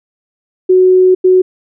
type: tone bursts at uneven times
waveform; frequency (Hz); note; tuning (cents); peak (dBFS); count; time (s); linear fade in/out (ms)
sine; 370; F#4; 0; -4; 2; 0.69-1.15 / 1.24-1.42; 10
effects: none